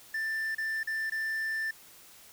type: tone with dropouts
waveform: triangle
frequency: 1775 Hz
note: A6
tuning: 15 cents sharp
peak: -28 dBFS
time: 0.14-1.71 s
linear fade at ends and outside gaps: 5 ms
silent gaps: 0.549-0.581 / 0.832-0.872 / 1.099-1.119 s
effects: white hiss -54 dBFS RMS until 2.32 s